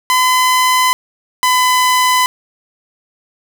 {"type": "tone pair in turn", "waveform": "sawtooth", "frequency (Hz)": [1015, 1007.4], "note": ["B5", "B5"], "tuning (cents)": [47, 34], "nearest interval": "unison", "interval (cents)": 13, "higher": "first", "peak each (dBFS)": -6, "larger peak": "neither", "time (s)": [[0.1, 0.93], [1.43, 2.26]], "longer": "neither", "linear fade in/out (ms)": 0, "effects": []}